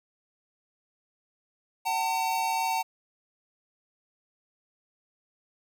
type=tone pair together; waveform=square; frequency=758.1 / 901 Hz; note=F#5 / A5; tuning=+42 / +41 cents; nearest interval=minor third; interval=299 cents; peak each=-31 / -28 dBFS; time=1.85-2.83 s; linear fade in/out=20 ms; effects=none